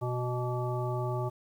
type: harmonic tone with a mistuned harmonic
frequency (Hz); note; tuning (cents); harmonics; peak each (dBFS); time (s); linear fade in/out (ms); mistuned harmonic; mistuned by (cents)
123.47; B2; 0; 1 / 3 / 5 / 7 / 9; -31 / -36 / -38 / -39 / -41; 0.01-1.3; 20; 9; +64
effects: 10-bit